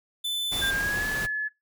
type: tone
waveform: 45% pulse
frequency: 3512 Hz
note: A7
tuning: 4 cents flat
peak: -27 dBFS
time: 0.24-0.71 s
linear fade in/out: 10 ms
type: noise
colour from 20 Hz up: pink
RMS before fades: -34 dBFS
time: 0.51-1.27 s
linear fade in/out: 20 ms
type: tone with pitch glide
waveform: sine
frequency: 1600 to 1714.8 Hz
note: G6 to A6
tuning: +35 to -45 cents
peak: -25 dBFS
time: 0.61-1.49 s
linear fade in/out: 20 ms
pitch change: +120 cents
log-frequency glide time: 0.74-1.06 s
effects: noise-tail reverb RT60 0.2 s tail -20 dB re dry